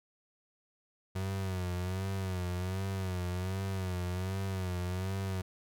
35% pulse tone with vibrato, 93 Hz, F#2, 9 cents sharp, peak -31 dBFS, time 1.15-5.42 s, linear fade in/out 10 ms, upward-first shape sine, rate 1.3 Hz, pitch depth 73 cents each way, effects none

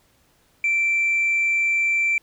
sine tone, 2343 Hz, D7, 5 cents flat, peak -16 dBFS, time 0.64-2.18 s, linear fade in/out 2 ms, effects tanh soft clip ceiling -15 dBFS + pink hiss -61 dBFS RMS until 2.22 s

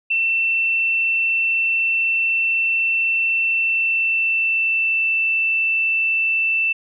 sine tone with pitch glide, 2686 to 2664 Hz, E7 to E7, +32 to +18 cents, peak -16 dBFS, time 0.1-6.73 s, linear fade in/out 10 ms, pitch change -14 cents, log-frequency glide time 3.45-5.08 s, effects none

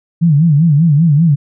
sine tone with vibrato, 155.56 Hz, D#3, in tune, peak -6 dBFS, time 0.21-1.36 s, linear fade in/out 20 ms, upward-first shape sine, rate 5.1 Hz, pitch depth 170 cents each way, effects none

